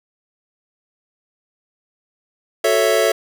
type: chord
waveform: square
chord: F# minor seventh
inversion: none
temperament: equal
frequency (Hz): 370 / 440 / 554.4 / 659.3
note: F#4 / A4 / C#5 / E5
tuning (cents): 0 / 0 / 0 / 0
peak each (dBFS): -24 / -19 / -20 / -19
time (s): 2.64-3.12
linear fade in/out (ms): 5
effects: none